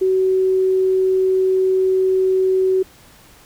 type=tone; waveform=sine; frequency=376.6 Hz; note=F#4; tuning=31 cents sharp; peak=-13 dBFS; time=0.01-2.83 s; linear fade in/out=10 ms; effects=pink hiss -47 dBFS RMS until 3.45 s